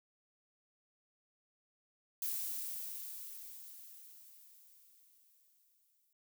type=noise with exponential decay; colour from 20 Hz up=violet; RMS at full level=-37 dBFS; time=2.22-6.13 s; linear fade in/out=2 ms; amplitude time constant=850 ms; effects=none